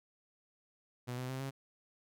sawtooth tone with pitch steps, 123.47 / 127.38 / 131.42 / 135.58 Hz, B2 / C3 / C3 / C#3, 0 / -46 / +8 / -38 cents, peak -34 dBFS, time 1.07-1.51 s, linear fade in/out 20 ms, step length 110 ms, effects none

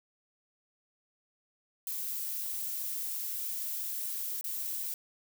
violet noise with dropouts, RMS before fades -36 dBFS, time 1.87-4.94 s, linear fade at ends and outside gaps 1 ms, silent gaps 4.411-4.442 s, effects none

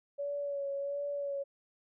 sine tone with vibrato, 565 Hz, C#5, 33 cents sharp, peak -33 dBFS, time 0.18-1.44 s, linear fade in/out 20 ms, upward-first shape sine, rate 1.4 Hz, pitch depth 26 cents each way, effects none

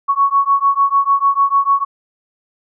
sine beating tone pair, 1108.7 / 1115.4 Hz, C#6 / C#6, 0 / +10 cents, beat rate 6.7 Hz, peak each -14 dBFS, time 0.08-1.85 s, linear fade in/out 20 ms, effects none

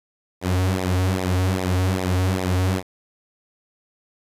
sawtooth tone with flanger, 92.5 Hz, F#2, in tune, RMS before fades -21 dBFS, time 0.41-2.83 s, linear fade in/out 50 ms, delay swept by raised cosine 0.65 to 5.95 ms, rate 2.5 Hz, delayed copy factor -0.85, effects resampled to 32000 Hz + 9-bit

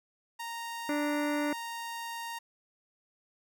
sawtooth tone, 929 Hz, A#5, 6 cents flat, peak -33 dBFS, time 0.39-2.39 s, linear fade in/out 10 ms
harmonic tone, 293.7 Hz, D4, in tune, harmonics 1 / 2 / 3 / 4 / 5 / 6 / 7 / 8, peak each -30 / -35 / -46 / -44 / -41 / -46 / -43 / -50 dBFS, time 0.89-1.53 s, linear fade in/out 2 ms
effects none

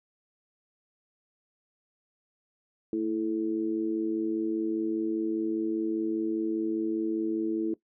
sine tone with amplitude modulation, 329.6 Hz, E4, in tune, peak -22 dBFS, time 2.93-7.74 s, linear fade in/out 2 ms, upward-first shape sine, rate 105 Hz, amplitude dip 85%, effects noise-tail reverb RT60 0.1 s tail -18 dB re dry

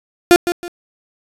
35% pulse tone with echo, 349.2 Hz, F4, in tune, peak -3 dBFS, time 0.31-0.36 s, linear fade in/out 0 ms, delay 160 ms, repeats 2, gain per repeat -10 dB, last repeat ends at 0.68 s, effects resampled to 32000 Hz + 7-bit

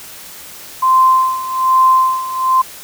sine tone with tremolo, 1040 Hz, C6, 11 cents flat, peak -6 dBFS, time 0.82-2.62 s, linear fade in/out 10 ms, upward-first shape sine, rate 1.2 Hz, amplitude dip 80%, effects white hiss -34 dBFS RMS until 2.83 s

